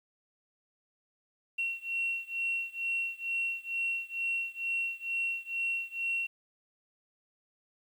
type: beating tone pair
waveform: sine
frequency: 2728 / 2730.2 Hz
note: F7 / F7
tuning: -41 / -40 cents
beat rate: 2.2 Hz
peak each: -33 / -34 dBFS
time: 1.58-6.27 s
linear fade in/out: 10 ms
effects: tanh soft clip ceiling -23 dBFS + 10-bit